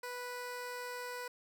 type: tone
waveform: 15% pulse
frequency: 492.7 Hz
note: B4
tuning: 4 cents flat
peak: -34 dBFS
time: 0.03-1.28 s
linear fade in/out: 5 ms
effects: none